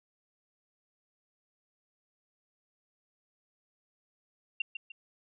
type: tone with echo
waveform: sine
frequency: 2757 Hz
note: F7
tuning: 23 cents flat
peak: -27 dBFS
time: 4.6-4.62 s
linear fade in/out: 5 ms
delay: 150 ms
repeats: 2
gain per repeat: -8 dB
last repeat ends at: 4.92 s
effects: none